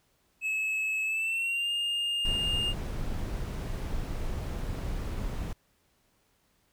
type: tone with pitch glide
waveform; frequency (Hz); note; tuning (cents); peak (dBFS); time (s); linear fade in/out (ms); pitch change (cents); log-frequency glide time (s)
triangle; 2588 to 2822; E7 to F7; -32 to +17; -26; 0.41-2.74; 50; +149; 1.04-1.71
type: noise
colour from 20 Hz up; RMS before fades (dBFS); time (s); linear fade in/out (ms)
brown; -33; 2.25-5.53; 2
effects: pink hiss -70 dBFS RMS until 6.72 s